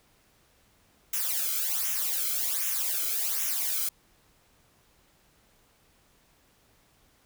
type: noise with flanger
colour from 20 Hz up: blue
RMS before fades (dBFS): -29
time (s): 1.13-3.89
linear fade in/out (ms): 5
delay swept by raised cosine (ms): 0.22 to 1.11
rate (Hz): 1.3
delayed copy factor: -0.75
effects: pink hiss -64 dBFS RMS until 7.25 s